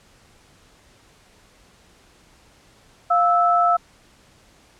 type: tone pair together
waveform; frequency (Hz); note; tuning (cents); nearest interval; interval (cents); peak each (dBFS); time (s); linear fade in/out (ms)
sine; 699.4 / 1313; F5 / E6; +2 / -7; major seventh; 1091; -17; 3.1-3.77; 10
effects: pink hiss -54 dBFS RMS until 4.79 s + low-pass 9000 Hz 12 dB/octave